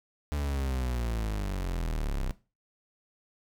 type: linear sweep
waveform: 40% pulse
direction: down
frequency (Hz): 74 to 31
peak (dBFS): -28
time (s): 0.32-2.31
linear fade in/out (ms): 0
effects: noise-tail reverb RT60 0.3 s tail -17 dB re dry